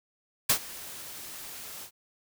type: noise with ADSR envelope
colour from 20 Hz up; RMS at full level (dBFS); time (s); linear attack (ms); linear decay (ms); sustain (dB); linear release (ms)
white; -21; 0.49-1.91; 9; 82; -21; 80
effects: none